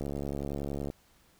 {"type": "click train", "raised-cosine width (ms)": 2, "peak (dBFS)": -22, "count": 64, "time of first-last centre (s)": [0.01, 0.901], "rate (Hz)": 70.7, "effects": ["pink hiss -64 dBFS RMS until 1.39 s"]}